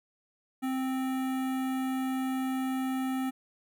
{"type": "tone with notch filter", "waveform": "square", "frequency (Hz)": 261.6, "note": "C4", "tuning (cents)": 0, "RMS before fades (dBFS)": -31, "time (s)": [0.62, 3.31], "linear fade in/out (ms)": 20, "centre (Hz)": 5000, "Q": 0.74, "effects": []}